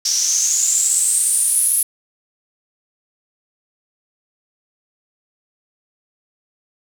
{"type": "noise with band-pass filter sweep", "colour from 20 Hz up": "white", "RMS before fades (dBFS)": -17, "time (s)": [0.05, 1.83], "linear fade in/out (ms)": 5, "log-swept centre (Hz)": [5600, 11000], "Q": 9.8, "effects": []}